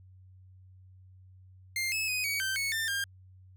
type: tone with pitch steps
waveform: sawtooth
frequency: 2107 / 2594 / 2502 / 2256 / 1555 / 2209 / 1793 / 1605 Hz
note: C7 / E7 / D#7 / C#7 / G6 / C#7 / A6 / G6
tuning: +12 / -28 / +9 / +30 / -14 / -7 / +32 / +40 cents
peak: -26 dBFS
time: 1.76-3.04 s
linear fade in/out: 2 ms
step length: 160 ms
effects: added 93 Hz sine -52 dBFS peak until 3.56 s